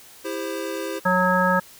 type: chord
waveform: square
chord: C major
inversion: first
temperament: equal with one note detuned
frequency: 329.6 / 399.5 / 523.3 Hz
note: E4 / G4 / C5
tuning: 0 / +33 / 0 cents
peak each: -32 dBFS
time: 0.24-1 s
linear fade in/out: 20 ms
type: harmonic tone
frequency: 183.2 Hz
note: F#3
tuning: 17 cents flat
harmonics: 1 / 3 / 5 / 7 / 9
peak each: -23 / -23 / -23 / -23 / -23 dBFS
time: 1.05-1.6 s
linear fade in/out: 10 ms
effects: white hiss -47 dBFS RMS until 1.79 s